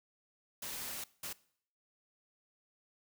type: noise bursts at uneven times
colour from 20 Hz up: white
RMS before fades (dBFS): -42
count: 2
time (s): 0.62-1.04 / 1.23-1.33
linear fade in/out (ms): 5
effects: noise-tail reverb RT60 0.6 s tail -21 dB re dry

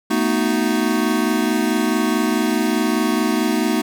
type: chord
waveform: square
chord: B dominant seventh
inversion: third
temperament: equal with one note detuned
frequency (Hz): 222.2 / 246.9 / 311.1 / 370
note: A3 / B3 / D#4 / F#4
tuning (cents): +17 / 0 / 0 / 0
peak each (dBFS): -22 / -23 / -22 / -25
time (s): 0.1-3.82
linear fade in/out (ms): 10
effects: none

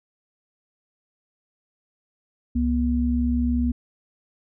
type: tone pair together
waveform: sine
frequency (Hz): 68.01 / 241.6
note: C#2 / B3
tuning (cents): -32 / -38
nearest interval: octave + minor seventh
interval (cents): 2194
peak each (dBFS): -23 / -21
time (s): 2.55-3.72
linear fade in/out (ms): 10
effects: none

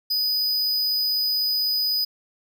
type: tone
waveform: square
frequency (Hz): 4978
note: D#8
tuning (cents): 0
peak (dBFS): -21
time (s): 0.1-2.05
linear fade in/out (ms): 10
effects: none

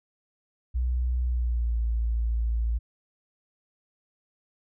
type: tone with pitch glide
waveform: sine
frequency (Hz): 61.74 to 56.94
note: B1 to A#1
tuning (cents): 0 to -40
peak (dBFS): -23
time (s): 0.74-2.79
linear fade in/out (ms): 20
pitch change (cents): -140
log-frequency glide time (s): 1.24-1.8
effects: none

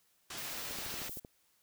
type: low-pass noise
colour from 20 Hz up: white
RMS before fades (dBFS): -44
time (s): 0.3-1.09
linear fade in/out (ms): 5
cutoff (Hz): 6100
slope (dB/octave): 12
type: noise with tremolo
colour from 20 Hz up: violet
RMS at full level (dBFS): -43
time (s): 0.37-1.2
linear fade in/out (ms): 10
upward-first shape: triangle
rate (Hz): 15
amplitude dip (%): 30
type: click train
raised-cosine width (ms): 2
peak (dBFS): -34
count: 8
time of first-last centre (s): 0.71-1.248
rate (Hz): 13
effects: white hiss -72 dBFS RMS until 1.62 s

